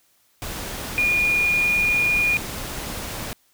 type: tone in noise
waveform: sine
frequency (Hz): 2434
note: D#7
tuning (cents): -39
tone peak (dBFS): -17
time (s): 0.98-2.37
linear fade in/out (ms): 0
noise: pink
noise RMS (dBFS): -31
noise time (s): 0.42-3.33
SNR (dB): +11
effects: white hiss -62 dBFS RMS until 3.53 s